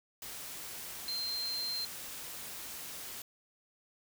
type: tone in noise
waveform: sine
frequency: 4155 Hz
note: C8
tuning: 13 cents flat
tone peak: -34 dBFS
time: 1.08-1.85 s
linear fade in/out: 2 ms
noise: white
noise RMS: -44 dBFS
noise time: 0.22-3.22 s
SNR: +7 dB
effects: none